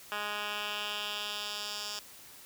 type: tone with band-pass filter sweep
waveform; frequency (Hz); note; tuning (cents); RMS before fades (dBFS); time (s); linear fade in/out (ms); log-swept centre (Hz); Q
10% pulse; 207.7; G#3; 0; -37; 0.12-1.99; 0; 2000 to 5200; 1.8
effects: white hiss -52 dBFS RMS until 2.45 s